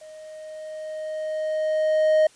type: tone with level ramp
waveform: triangle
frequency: 622.3 Hz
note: D#5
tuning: in tune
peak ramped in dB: -39 to -12 dBFS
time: 0.01-2.27 s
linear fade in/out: 5 ms
effects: white hiss -54 dBFS RMS until 2.35 s + resampled to 22050 Hz